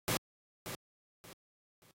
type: noise with echo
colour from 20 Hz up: pink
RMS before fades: -32 dBFS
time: 0.08-0.17 s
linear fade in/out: 0 ms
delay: 580 ms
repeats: 3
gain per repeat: -10 dB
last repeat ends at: 1.91 s
effects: high-pass 100 Hz 12 dB/octave + AAC 48 kbps